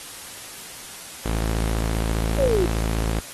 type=tone; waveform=sawtooth; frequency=55 Hz; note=A1; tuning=in tune; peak=-18 dBFS; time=1.25-3.2 s; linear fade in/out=10 ms
type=linear sweep; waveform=sine; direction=down; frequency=580 to 329.6 Hz; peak=-18 dBFS; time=2.38-2.66 s; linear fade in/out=10 ms
effects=white hiss -38 dBFS RMS until 3.33 s + AAC 32 kbps